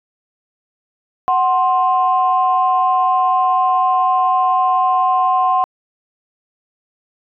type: tone pair together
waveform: sine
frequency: 743.9 / 1052 Hz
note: F#5 / C6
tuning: +9 / +9 cents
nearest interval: tritone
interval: 600 cents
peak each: -14 dBFS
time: 1.28-5.64 s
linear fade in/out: 0 ms
effects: tanh soft clip ceiling -4 dBFS